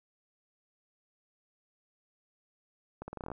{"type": "accelerating click train", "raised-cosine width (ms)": 1, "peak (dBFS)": -26, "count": 10, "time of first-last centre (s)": [3.02, 3.317], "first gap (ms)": 60, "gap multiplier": 0.84, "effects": []}